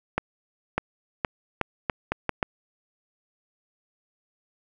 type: accelerating click train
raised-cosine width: 0.5 ms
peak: -8 dBFS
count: 8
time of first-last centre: 0.18-2.428 s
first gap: 600 ms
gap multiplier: 0.78
effects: none